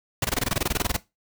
pink noise bursts, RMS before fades -23 dBFS, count 16, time 0.22-0.967 s, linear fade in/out 5 ms, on 27 ms, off 21 ms, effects noise-tail reverb RT60 0.2 s tail -17 dB re dry

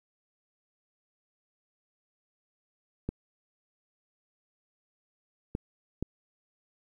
clicks, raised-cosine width 3 ms, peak -18 dBFS, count 3, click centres 3.09 / 5.551 / 6.026 s, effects 10-bit

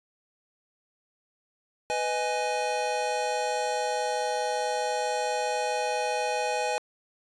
square chord, G# minor, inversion first, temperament just, 498.4 / 623 / 830.6 Hz, B4 / D#5 / G#5, +16 / +2 / 0 cents, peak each -32 / -33 / -30 dBFS, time 1.9-6.78 s, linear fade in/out 0 ms, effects resampled to 22050 Hz

